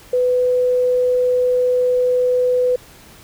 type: tone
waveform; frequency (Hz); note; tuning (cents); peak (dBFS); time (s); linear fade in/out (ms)
sine; 499.2; B4; +19; -13; 0.13-2.76; 5
effects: pink hiss -44 dBFS RMS until 3.23 s